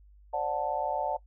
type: chord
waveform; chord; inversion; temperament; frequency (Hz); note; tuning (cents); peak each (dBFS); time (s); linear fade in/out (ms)
sine; D dominant seventh; third; just; 528.6 / 587.3 / 734.2 / 881; C5 / D5 / F#5 / A5; +18 / 0 / -14 / +2; -38 / -33 / -32 / -32; 0.33-1.17; 10
effects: noise-tail reverb RT60 0.1 s tail -18 dB re dry + added 50 Hz sine -53 dBFS peak until 1.26 s